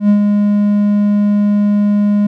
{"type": "tone with ADSR envelope", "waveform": "triangle", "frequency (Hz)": 205.9, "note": "G#3", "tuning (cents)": -15, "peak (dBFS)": -3, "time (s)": [0, 2.27], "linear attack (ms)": 92, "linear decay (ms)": 94, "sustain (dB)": -4, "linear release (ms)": 7, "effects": []}